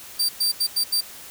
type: tone bursts at uneven times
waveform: sawtooth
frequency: 4673 Hz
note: D8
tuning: 9 cents flat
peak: -16 dBFS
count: 5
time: 0.19-0.29 / 0.4-0.52 / 0.6-0.67 / 0.76-0.84 / 0.92-1.01 s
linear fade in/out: 10 ms
effects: white hiss -41 dBFS RMS until 1.3 s